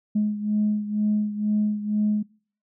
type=beating tone pair; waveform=sine; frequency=210 / 212.1 Hz; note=G#3 / G#3; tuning=+19 / +37 cents; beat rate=2.1 Hz; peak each=-21 / -26 dBFS; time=0.15-2.23 s; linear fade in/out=10 ms; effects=noise-tail reverb RT60 0.5 s tail -25 dB re dry + tanh soft clip ceiling -14 dBFS